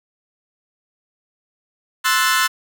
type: chord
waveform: sawtooth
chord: F# half-diminished seventh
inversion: second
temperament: equal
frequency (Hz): 1046.5 / 1318.5 / 1480 / 1760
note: C6 / E6 / F#6 / A6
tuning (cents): 0 / 0 / 0 / 0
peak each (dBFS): -17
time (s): 2.04-2.48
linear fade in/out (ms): 20
effects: none